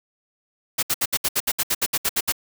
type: noise bursts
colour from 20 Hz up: white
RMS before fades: -21 dBFS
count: 14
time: 0.78-2.323 s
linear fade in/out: 10 ms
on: 48 ms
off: 67 ms
effects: none